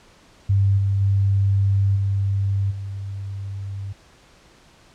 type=tone with level steps; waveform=sine; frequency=98.6 Hz; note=G2; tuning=11 cents sharp; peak=-14 / -17 / -15 / -18 / -27 dBFS; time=0.49-3.93 s; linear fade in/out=10 ms; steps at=0.77 / 1 / 1.95 / 2.7 s; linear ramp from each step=20 ms; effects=pink hiss -52 dBFS RMS until 4.94 s + low-pass 7000 Hz 12 dB/octave